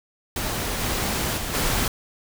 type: noise with level steps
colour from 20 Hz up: pink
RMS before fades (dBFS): -27 / -25 / -29 / -23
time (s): 0.36-1.88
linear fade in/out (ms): 2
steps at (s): 0.8 / 1.36 / 1.53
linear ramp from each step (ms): 20
effects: none